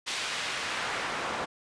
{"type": "noise with band-pass filter sweep", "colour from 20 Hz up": "pink", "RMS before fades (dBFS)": -33, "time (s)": [0.06, 1.46], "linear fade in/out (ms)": 20, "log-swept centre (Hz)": [3500, 1000], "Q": 0.79, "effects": ["resampled to 22050 Hz"]}